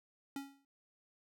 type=tone with exponential decay; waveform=square; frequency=276.8 Hz; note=C#4; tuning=2 cents flat; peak=-38 dBFS; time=0.36-0.65 s; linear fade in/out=2 ms; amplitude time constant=61 ms; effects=none